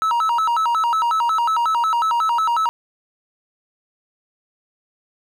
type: tone with vibrato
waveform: triangle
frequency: 1108.7 Hz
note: C#6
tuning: in tune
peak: -14 dBFS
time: 0.02-2.69 s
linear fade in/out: 0 ms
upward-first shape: square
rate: 5.5 Hz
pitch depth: 280 cents each way
effects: 9-bit